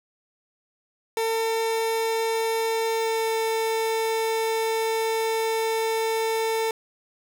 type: tone with pitch glide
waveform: 30% pulse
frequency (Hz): 450.8 to 447.4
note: A4 to A4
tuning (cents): +42 to +29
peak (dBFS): -20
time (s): 1.17-6.71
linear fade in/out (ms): 2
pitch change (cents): -13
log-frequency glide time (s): 2.81-3.36
effects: none